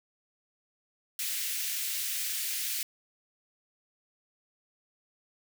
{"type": "high-pass noise", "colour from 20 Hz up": "white", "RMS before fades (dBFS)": -33, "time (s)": [1.19, 2.83], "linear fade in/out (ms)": 2, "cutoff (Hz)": 1900, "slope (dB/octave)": 24, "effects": []}